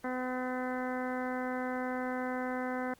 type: harmonic tone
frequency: 253.7 Hz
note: B3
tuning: 47 cents sharp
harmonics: 1 / 2 / 3 / 4 / 5 / 6 / 7 / 8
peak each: -36 / -38 / -40 / -44 / -46 / -43 / -47 / -48 dBFS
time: 0.04-2.94 s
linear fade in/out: 5 ms
effects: pink hiss -63 dBFS RMS until 2.99 s + Opus 48 kbps